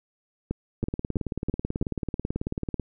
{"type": "two click trains", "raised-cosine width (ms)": 3, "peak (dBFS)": [-15, -14], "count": [37, 5], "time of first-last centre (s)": [[0.83, 2.797], [0.51, 1.826]], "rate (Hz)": [18.3, 3.04], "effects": []}